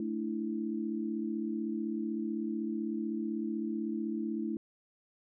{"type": "chord", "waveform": "sine", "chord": "A suspended fourth", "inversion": "none", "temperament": "equal", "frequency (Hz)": [220, 293.7, 329.6], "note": ["A3", "D4", "E4"], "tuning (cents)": [0, 0, 0], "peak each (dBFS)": [-35, -39, -36], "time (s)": [0, 4.57], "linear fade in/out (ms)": 2, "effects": []}